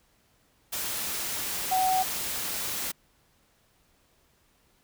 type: tone in noise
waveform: sine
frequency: 751 Hz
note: F#5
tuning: 26 cents sharp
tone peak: -22 dBFS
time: 1.71-2.03 s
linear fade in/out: 10 ms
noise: white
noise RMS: -32 dBFS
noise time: 0.72-2.92 s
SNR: +7 dB
effects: pink hiss -66 dBFS RMS until 4.83 s